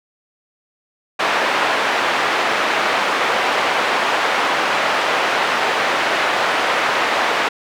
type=band-pass noise; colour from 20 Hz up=pink; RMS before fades=-18 dBFS; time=1.19-7.49 s; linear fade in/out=10 ms; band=630 to 2500 Hz; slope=12 dB/octave; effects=none